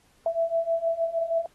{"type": "beating tone pair", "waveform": "sine", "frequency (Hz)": [660, 666.4], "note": ["E5", "E5"], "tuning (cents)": [2, 19], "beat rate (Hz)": 6.4, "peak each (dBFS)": [-27, -25], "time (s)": [0.26, 1.46], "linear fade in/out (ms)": 2, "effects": ["pink hiss -63 dBFS RMS until 1.54 s", "AAC 32 kbps"]}